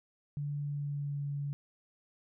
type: tone with pitch glide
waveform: sine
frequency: 144.9 to 142.66 Hz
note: D3 to D3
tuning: -23 to -50 cents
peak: -33 dBFS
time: 0.37-1.53 s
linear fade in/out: 0 ms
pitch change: -27 cents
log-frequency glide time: 0.59-1.23 s
effects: none